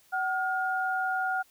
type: tone pair together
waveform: sine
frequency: 754.3 / 1424 Hz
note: F#5 / F6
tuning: +33 / +33 cents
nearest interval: major seventh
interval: 1100 cents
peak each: -29 / -29 dBFS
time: 0.12-1.43 s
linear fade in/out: 20 ms
effects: white hiss -62 dBFS RMS until 1.5 s